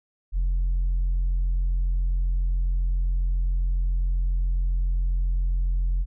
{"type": "tone", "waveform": "sine", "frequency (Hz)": 43.68, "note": "F1", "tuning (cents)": 1, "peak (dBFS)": -18, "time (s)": [0.32, 6.06], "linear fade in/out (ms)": 50, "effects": ["tanh soft clip ceiling -19 dBFS"]}